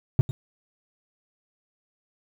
triangle tone with echo, 128.6 Hz, C3, 30 cents flat, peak -10 dBFS, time 0.19-0.21 s, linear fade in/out 0 ms, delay 100 ms, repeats 1, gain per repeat -15 dB, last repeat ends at 0.31 s, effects 8-bit

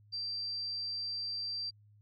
sine tone, 4699 Hz, D8, in tune, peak -35 dBFS, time 0.12-1.71 s, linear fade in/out 20 ms, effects added 104 Hz sine -59 dBFS peak until 2.01 s

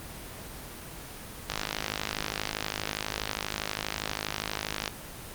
click train, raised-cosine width 0.2 ms, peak -11 dBFS, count 178, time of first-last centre 1.5-4.878 s, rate 52.4 Hz, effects pink hiss -42 dBFS RMS until 5.34 s + Opus 24 kbps

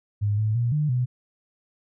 sine tone with pitch steps, 103.3 / 108 / 119.1 / 150.1 / 124.8 Hz, G#2 / A2 / A#2 / D3 / B2, -9 / -32 / +38 / +38 / +19 cents, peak -20 dBFS, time 0.21-1.06 s, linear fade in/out 20 ms, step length 170 ms, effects none

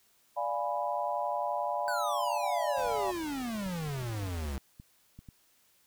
sine chord, D diminished seventh, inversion none, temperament equal, 587.3 / 698.5 / 830.6 / 987.8 Hz, D5 / F5 / Ab5 / Cb6, 0 / 0 / 0 / 0 cents, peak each -35 dBFS, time 0.36-3.12 s, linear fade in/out 20 ms
square exponential sweep, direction down, 1532 to 65.41 Hz, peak -34 dBFS, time 1.88-4.58 s, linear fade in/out 0 ms
pink noise, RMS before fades -48 dBFS, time 2.77-4.56 s, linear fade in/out 0 ms
clicks, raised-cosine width 5 ms, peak -35 dBFS, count 8, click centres 3.664 / 3.885 / 4.027 / 4.23 / 4.276 / 4.799 / 5.19 / 5.288 s
effects white hiss -67 dBFS RMS until 5.86 s

